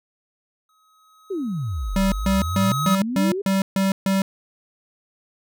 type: tone with exponential growth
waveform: square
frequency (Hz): 1272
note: D#6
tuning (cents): +38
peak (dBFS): -21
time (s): 0.69-2.95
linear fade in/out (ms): 2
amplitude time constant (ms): 490
type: exponential two-way sweep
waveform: sine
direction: down then up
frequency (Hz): 415.3 to 36.18 to 415.3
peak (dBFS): -23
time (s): 1.3-3.42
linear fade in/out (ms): 10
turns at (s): 1.99
type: tone bursts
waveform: square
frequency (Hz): 193.4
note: G3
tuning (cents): -23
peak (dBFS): -18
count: 8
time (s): 1.96-4.22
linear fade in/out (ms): 2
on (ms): 160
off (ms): 140
effects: none